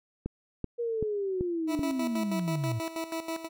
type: click train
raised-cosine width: 3 ms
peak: -19 dBFS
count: 5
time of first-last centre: 0.26-1.793 s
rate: 2.61 Hz
type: linear sweep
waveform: sine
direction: down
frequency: 479 to 107.6 Hz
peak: -28 dBFS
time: 0.78-2.8 s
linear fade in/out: 20 ms
type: tone with tremolo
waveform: 20% pulse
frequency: 326.6 Hz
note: E4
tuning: 16 cents flat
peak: -26 dBFS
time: 1.67-3.49 s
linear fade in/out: 50 ms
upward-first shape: square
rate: 6.2 Hz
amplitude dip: 70%
effects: none